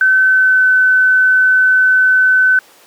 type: tone with pitch glide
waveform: sine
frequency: 1528 to 1514.8 Hz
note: G6 to F#6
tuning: -45 to +40 cents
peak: -7 dBFS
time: 0.01-2.59 s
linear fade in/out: 2 ms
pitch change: -15 cents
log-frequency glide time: 0.23-0.67 s
effects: pink hiss -44 dBFS RMS until 2.86 s + high-pass 400 Hz 12 dB/octave